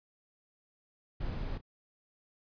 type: noise with echo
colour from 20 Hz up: brown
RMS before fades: -36 dBFS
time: 1.2-1.58 s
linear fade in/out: 10 ms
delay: 32 ms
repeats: 1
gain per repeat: -15 dB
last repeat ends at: 1.612 s
effects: resampled to 11025 Hz